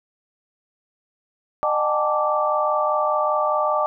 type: tone cluster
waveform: sine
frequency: 609 / 763 / 846 / 891 / 1168 Hz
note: D#5 / G5 / G#5 / A5 / D6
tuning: -37 / -47 / +32 / +22 / -10 cents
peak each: -22 / -27 / -29 / -27 / -22 dBFS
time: 1.63-3.86 s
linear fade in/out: 0 ms
effects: none